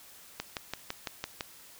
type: click train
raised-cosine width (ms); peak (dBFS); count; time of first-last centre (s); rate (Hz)
0.2; -16; 7; 0.4-1.408; 5.95
effects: white hiss -53 dBFS RMS until 1.79 s